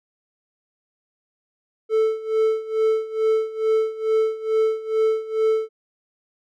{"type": "tone with tremolo", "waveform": "triangle", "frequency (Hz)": 440, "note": "A4", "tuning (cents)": 0, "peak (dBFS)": -13, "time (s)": [1.89, 5.69], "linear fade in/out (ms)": 50, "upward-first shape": "sine", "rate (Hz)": 2.3, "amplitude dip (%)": 85, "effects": []}